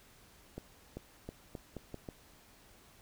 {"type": "accelerating click train", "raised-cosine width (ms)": 2, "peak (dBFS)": -28, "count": 7, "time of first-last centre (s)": [0.58, 2.088], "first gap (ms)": 390, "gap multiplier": 0.82, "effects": ["pink hiss -61 dBFS RMS until 3.01 s"]}